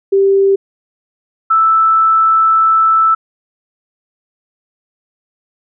sine tone pair in turn, 392 / 1318.5 Hz, G4 / E6, 0 / 0 cents, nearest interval octave + major sixth, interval 2100 cents, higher second, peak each -7 dBFS, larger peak neither, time 0.12-0.56 / 1.5-3.15 s, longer second, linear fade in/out 10 ms, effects none

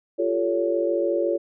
sine tone cluster, 346.9 / 392.9 / 440.6 / 562 Hz, F4 / G4 / A4 / C#5, -12 / +4 / +2 / +24 cents, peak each -24 / -31 / -27 / -24 dBFS, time 0.18-1.38 s, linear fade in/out 20 ms, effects none

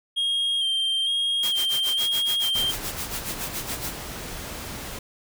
triangle tone with vibrato, 3208 Hz, G7, 39 cents sharp, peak -20 dBFS, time 0.16-2.72 s, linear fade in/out 20 ms, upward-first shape square, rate 1.1 Hz, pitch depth 25 cents each way
white noise with tremolo, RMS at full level -30 dBFS, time 1.43-3.93 s, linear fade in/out 2 ms, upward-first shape sine, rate 7.1 Hz, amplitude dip 95%
pink noise, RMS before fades -35 dBFS, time 2.55-4.99 s, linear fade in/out 5 ms
effects none

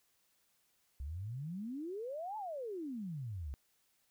sine exponential two-way sweep, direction up then down, 64 to 888 to 64 Hz, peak -39 dBFS, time 1-3.54 s, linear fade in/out 0 ms, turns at 2.37 s, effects white hiss -75 dBFS RMS until 4.1 s

